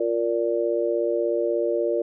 sine chord, Bb major, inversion second, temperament just, 349.6 / 466.2 / 582.7 Hz, F4 / Bb4 / D5, +2 / 0 / -14 cents, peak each -25 dBFS, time 0-2.02 s, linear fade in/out 5 ms, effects none

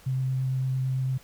sine tone with vibrato, 130.81 Hz, C3, in tune, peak -24 dBFS, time 0.06-1.18 s, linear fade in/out 10 ms, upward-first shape sine, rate 8.9 Hz, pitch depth 9 cents each way, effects pink hiss -54 dBFS RMS until 1.23 s

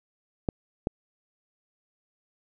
clicks, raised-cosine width 2 ms, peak -12 dBFS, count 2, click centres 0.488 / 0.871 s, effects none

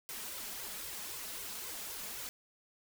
white noise with flanger, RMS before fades -43 dBFS, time 0.09-2.29 s, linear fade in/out 0 ms, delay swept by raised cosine 1.9 to 4.8 ms, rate 3.8 Hz, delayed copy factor +0.95, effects none

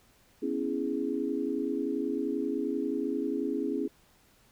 sine chord, C# minor seventh, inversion third, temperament equal, 246.9 / 277.2 / 329.6 / 415.3 Hz, B3 / C#4 / E4 / G#4, 0 / 0 / 0 / 0 cents, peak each -36 / -32 / -34 / -34 dBFS, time 0.42-3.88 s, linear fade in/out 10 ms, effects pink hiss -63 dBFS RMS until 4.51 s

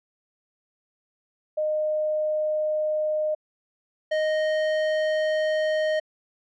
sine / square tone pair in turn, 614 / 620.8 Hz, D#5 / D#5, -23 / -4 cents, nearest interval unison, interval 19 cents, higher second, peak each -22 dBFS, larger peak neither, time 1.57-3.35 / 4.11-6 s, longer second, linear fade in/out 10 ms, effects low-pass 3000 Hz 12 dB/octave

